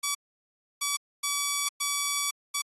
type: tone bursts at uneven times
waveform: 5% pulse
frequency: 1144 Hz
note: D6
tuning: 46 cents flat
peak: -14 dBFS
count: 5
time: 0.03-0.15 / 0.81-0.97 / 1.23-1.69 / 1.8-2.31 / 2.54-2.62 s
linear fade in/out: 10 ms
effects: AAC 32 kbps